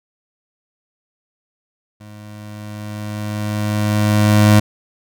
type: tone with level ramp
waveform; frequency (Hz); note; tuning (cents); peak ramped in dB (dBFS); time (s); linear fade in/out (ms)
25% pulse; 105.3; G#2; +24; -33 to -3; 2-4.6; 10
effects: none